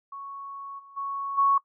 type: tone with level steps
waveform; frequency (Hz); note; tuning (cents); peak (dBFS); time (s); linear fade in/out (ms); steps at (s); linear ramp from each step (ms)
sine; 1108.7; C#6; 0; -36 / -47 / -29 / -18; 0.12-1.58; 5; 0.78 / 0.96 / 1.37; 20
effects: noise-tail reverb RT60 0.1 s tail -21 dB re dry